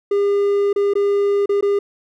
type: tone with dropouts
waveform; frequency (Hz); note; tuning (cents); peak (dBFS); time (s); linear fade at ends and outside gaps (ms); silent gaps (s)
triangle; 403.5; G#4; -50; -12; 0.11-1.79; 5; 0.73-0.76 / 0.937-0.953 / 1.459-1.492 / 1.61-1.625
effects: none